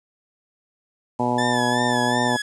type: harmonic tone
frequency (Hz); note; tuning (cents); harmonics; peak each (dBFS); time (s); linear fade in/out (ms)
122.3; B2; -16; 1 / 2 / 3 / 4 / 5 / 6 / 7 / 8; -30 / -24 / -30 / -30 / -28 / -30 / -24 / -29; 1.19-2.37; 10
type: tone with vibrato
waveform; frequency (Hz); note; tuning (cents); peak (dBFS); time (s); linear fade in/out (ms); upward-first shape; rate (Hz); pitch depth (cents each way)
sawtooth; 1740; A6; -20; -21; 1.38-2.42; 5; sine; 2.7; 61
effects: resampled to 22050 Hz + 8-bit